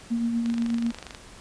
sine tone with tremolo, 233.1 Hz, A#3, in tune, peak -21 dBFS, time 0.1-0.92 s, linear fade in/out 20 ms, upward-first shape triangle, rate 8.2 Hz, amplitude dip 40%
click train, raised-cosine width 0.2 ms, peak -20 dBFS, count 18, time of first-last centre 0.46-1.148 s, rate 24.7 Hz
effects pink hiss -47 dBFS RMS until 1.4 s + resampled to 22050 Hz

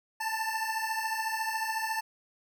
25% pulse beating tone pair, 880 / 894 Hz, A5 / A5, 0 / +27 cents, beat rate 14 Hz, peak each -29 / -30 dBFS, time 0.2-2.01 s, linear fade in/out 10 ms, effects none

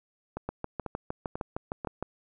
two click trains, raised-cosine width 1 ms, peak -20 / -18 dBFS, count 4 / 11, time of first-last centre 0.37-1.848 / 0.49-2.026 s, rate 2.03 / 6.51 Hz, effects none

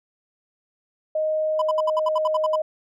sine tone, 622.3 Hz, D#5, in tune, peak -20 dBFS, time 1.15-2.62 s, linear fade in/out 5 ms
triangle tone bursts, 999 Hz, B5, 20 cents sharp, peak -18 dBFS, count 11, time 1.59-2.559 s, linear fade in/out 5 ms, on 29 ms, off 65 ms
effects none

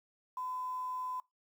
sine tone with quantisation, 1012 Hz, B5, 42 cents sharp, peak -36 dBFS, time 0.37-1.2 s, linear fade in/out 2 ms, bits 10, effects noise-tail reverb RT60 0.2 s tail -22 dB re dry

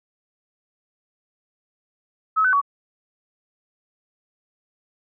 sine tone with pitch steps, 1287 / 1510 / 1128 Hz, E6 / F#6 / C#6, -42 / +35 / +30 cents, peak -15 dBFS, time 2.36-2.615 s, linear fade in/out 20 ms, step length 85 ms, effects none

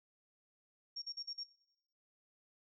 sine tone bursts, 5540 Hz, F8, 15 cents flat, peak -40 dBFS, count 5, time 0.96-1.438 s, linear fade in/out 10 ms, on 62 ms, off 42 ms, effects noise-tail reverb RT60 0.9 s tail -21 dB re dry

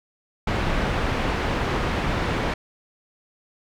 pink low-pass noise, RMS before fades -24 dBFS, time 0.47-2.54 s, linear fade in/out 5 ms, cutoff 2500 Hz, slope 12 dB/octave, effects none

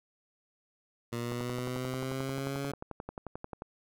15% pulse linear sweep, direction up, 117.6 to 140.8 Hz, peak -27 dBFS, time 1.12-2.72 s, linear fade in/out 10 ms
click train, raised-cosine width 1 ms, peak -25 dBFS, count 27, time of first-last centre 1.32-3.621 s, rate 11.3 Hz
effects none

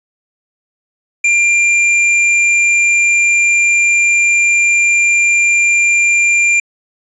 sine tone with tanh clipping, 2385 Hz, D7, 26 cents sharp, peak -10 dBFS, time 1.24-6.6 s, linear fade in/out 5 ms, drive 15 dB, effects resampled to 22050 Hz

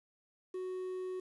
triangle tone with quantisation, 370 Hz, F#4, in tune, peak -35 dBFS, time 0.54-1.2 s, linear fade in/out 5 ms, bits 10, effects resampled to 24000 Hz

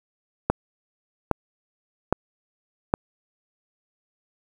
click train, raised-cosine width 1 ms, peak -4 dBFS, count 4, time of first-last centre 0.5-2.939 s, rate 1.23 Hz, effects 7-bit

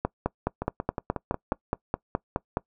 two click trains, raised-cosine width 1 ms, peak -15 / -10 dBFS, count 6 / 13, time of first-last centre 0.62-1.524 / 0.05-2.571 s, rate 5.53 / 4.76 Hz, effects noise-tail reverb RT60 0.1 s tail -23 dB re dry

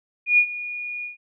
sine tone with ADSR envelope, 2443 Hz, D#7, 32 cents flat, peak -11 dBFS, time 0.26-1.17 s, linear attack 120 ms, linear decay 76 ms, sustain -17 dB, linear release 130 ms, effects none

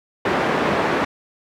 pink band-pass noise, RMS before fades -20 dBFS, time 0.25-1.05 s, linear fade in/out 5 ms, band 230 to 1800 Hz, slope 12 dB/octave, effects none

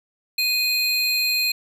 square tone pair together, 2489 / 4186 Hz, D#7 / C8, 0 / 0 cents, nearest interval major sixth, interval 900 cents, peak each -23 / -22 dBFS, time 0.38-1.52 s, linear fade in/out 5 ms, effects none

